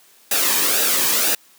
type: noise with flanger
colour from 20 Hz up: white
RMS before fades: -18 dBFS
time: 0.31-1.35 s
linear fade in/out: 5 ms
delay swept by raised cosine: 0.92 to 1.47 ms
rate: 2 Hz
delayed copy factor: -0.55
effects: white hiss -52 dBFS RMS until 1.58 s + high-pass 200 Hz 12 dB/octave